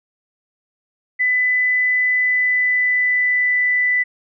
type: tone with pitch glide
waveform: sine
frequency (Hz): 2000 to 1988.5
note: B6 to B6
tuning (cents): +21 to +11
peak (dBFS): -14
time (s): 1.19-4.04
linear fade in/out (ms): 20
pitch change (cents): -10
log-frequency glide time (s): 2.22-3.55
effects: none